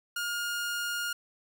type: tone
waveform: sawtooth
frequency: 1420 Hz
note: F6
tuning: 28 cents sharp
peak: -27 dBFS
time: 0.16-1.13 s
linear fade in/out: 5 ms
effects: none